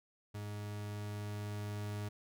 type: tone with level ramp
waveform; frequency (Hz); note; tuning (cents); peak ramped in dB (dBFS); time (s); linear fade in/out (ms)
40% pulse; 103.83; G#2; 0; -40 to -37; 0.34-2.09; 10
effects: none